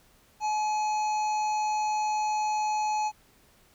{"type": "harmonic tone with a mistuned harmonic", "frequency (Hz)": 852, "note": "G#5", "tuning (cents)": 44, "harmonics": [1, 3, 5, 7, 8], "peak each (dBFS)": [-25, -40, -45, -44, -46], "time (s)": [0.4, 3.12], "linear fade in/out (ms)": 50, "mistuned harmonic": 3, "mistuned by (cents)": -21, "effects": ["pink hiss -61 dBFS RMS until 3.74 s"]}